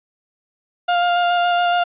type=tone with vibrato; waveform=35% pulse; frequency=703 Hz; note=F5; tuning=11 cents sharp; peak=-13 dBFS; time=0.88-1.84 s; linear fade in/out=10 ms; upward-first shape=square; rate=7.1 Hz; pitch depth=10 cents each way; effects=resampled to 8000 Hz + 9-bit